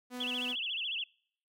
sawtooth tone, 248.5 Hz, B3, 11 cents sharp, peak -35 dBFS, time 0.1-0.56 s, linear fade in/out 50 ms
sine tone with vibrato, 3006 Hz, F#7, 27 cents sharp, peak -33 dBFS, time 0.2-1.04 s, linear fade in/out 5 ms, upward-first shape sine, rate 14 Hz, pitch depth 230 cents each way
effects noise-tail reverb RT60 0.6 s tail -26 dB re dry + AAC 64 kbps

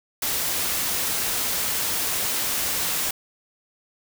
white noise, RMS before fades -25 dBFS, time 0.22-3.11 s, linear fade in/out 5 ms, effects none

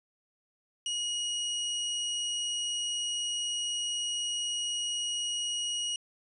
sawtooth tone, 2894 Hz, F#7, 39 cents flat, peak -27 dBFS, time 0.86-5.96 s, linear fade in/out 2 ms, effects resampled to 22050 Hz

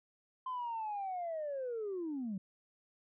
sine linear sweep, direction down, 1039 to 181.3 Hz, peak -35 dBFS, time 0.46-2.38 s, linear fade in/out 5 ms, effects tanh soft clip ceiling -33 dBFS

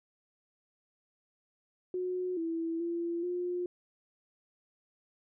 sine tone with pitch steps, 364.6 / 329.6 / 340.3 / 355.7 Hz, F#4 / E4 / F4 / F4, -25 / 0 / -45 / +32 cents, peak -31 dBFS, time 1.94-3.66 s, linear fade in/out 2 ms, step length 430 ms, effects none

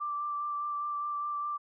sine tone with vibrato, 1174.7 Hz, D6, in tune, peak -31 dBFS, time 0-1.58 s, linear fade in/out 20 ms, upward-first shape sine, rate 4.9 Hz, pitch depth 13 cents each way, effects none

